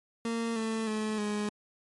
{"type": "tone with pitch steps", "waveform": "30% pulse", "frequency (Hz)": [230, 222.7, 215.6, 208.7], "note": ["A#3", "A3", "A3", "G#3"], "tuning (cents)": [-23, 21, -35, 9], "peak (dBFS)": -27, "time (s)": [0.25, 1.49], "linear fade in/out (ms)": 2, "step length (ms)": 310, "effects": ["MP3 48 kbps"]}